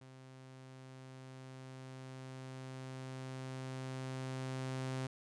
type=tone with level ramp; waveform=sawtooth; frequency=130.81 Hz; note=C3; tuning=in tune; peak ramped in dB=-50 to -33 dBFS; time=0.01-5.07 s; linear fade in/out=5 ms; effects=resampled to 22050 Hz